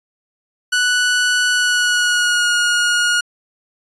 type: tone with pitch glide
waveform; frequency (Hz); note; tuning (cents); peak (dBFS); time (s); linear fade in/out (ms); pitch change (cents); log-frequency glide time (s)
sawtooth; 1480 to 1437; F#6 to F6; 0 to +49; -10; 0.72-3.21; 10; -51; 1.51-2.51
effects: resampled to 22050 Hz